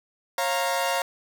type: chord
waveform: sawtooth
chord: Bb minor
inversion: first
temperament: equal with one note detuned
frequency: 544.8 / 698.5 / 932.3 Hz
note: Db5 / F5 / Bb5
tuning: -30 / 0 / 0 cents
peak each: -24 dBFS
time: 0.38-1.02 s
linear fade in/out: 2 ms
effects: none